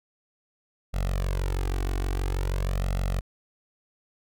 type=tone with flanger; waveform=sawtooth; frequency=46.3 Hz; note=F#1; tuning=2 cents sharp; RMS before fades=-27 dBFS; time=0.93-3.21 s; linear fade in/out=20 ms; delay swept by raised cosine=1.5 to 2.7 ms; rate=0.49 Hz; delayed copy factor=+1; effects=none